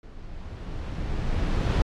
brown noise with level ramp, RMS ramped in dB -43 to -19 dBFS, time 0.03-1.82 s, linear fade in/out 2 ms, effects low-pass 5000 Hz 12 dB/octave + AAC 64 kbps

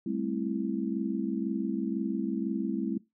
sine chord, A minor seventh, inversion third, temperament just, 198 / 220 / 264 / 330 Hz, G3 / A3 / C4 / E4, +18 / 0 / +16 / +2 cents, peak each -34 dBFS, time 0.06-2.98 s, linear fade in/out 5 ms, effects noise-tail reverb RT60 0.2 s tail -21 dB re dry

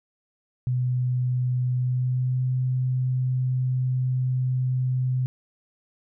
sine tone with pitch glide, 125.5 to 127.92 Hz, B2 to C3, +28 to -39 cents, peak -21 dBFS, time 0.67-5.26 s, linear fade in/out 0 ms, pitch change +33 cents, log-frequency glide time 1.76-2.45 s, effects none

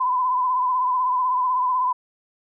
sine tone with vibrato, 1009 Hz, B5, 37 cents sharp, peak -18 dBFS, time 0-1.93 s, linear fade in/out 10 ms, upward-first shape triangle, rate 16 Hz, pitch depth 52 cents each way, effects none

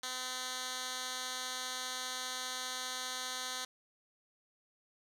10% pulse tone with band-pass filter, 255 Hz, C4, 44 cents flat, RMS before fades -40 dBFS, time 0.03-3.65 s, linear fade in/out 5 ms, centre 5000 Hz, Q 0.96, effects 11-bit

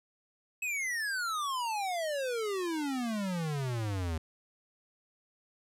square exponential sweep, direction down, 2597 to 77.78 Hz, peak -32 dBFS, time 0.62-4.18 s, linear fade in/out 5 ms, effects low-pass 12000 Hz 12 dB/octave

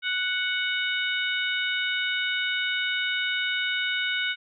harmonic tone, 740 Hz, F#5, in tune, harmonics 2 / 3 / 4 / 5, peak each -28 / -30 / -31 / -32 dBFS, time 0.02-4.36 s, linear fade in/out 50 ms, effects none

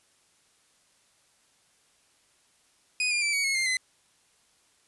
sawtooth tone with pitch steps, 2489 / 2407 / 2328 / 2251 / 2177 / 2105 / 2036 Hz, D#7 / D7 / D7 / C#7 / C#7 / C7 / C7, 0 / +42 / -16 / +26 / -32 / +10 / -48 cents, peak -21 dBFS, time 3-3.77 s, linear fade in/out 2 ms, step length 110 ms, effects white hiss -65 dBFS RMS until 4.87 s + resampled to 24000 Hz

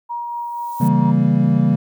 sine tone with tremolo, 949 Hz, A#5, 31 cents sharp, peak -22 dBFS, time 0.09-1.12 s, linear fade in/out 20 ms, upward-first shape triangle, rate 4.2 Hz, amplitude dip 25%
violet noise with exponential growth, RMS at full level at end -34 dBFS, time 0.09-0.88 s, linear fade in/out 1 ms, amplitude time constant 170 ms
triangle chord, C# diminished seventh, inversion none, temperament equal with one note detuned, 138.59 / 164.81 / 196 / 231.1 Hz, C#3 / E3 / G3 / Bb3, 0 / 0 / 0 / -15 cents, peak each -16 dBFS, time 0.8-1.76 s, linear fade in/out 10 ms
effects none

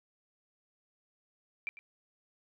sine tone with echo, 2349 Hz, D7, in tune, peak -33 dBFS, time 1.67-1.69 s, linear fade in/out 0 ms, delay 100 ms, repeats 1, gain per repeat -15 dB, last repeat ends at 1.79 s, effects none

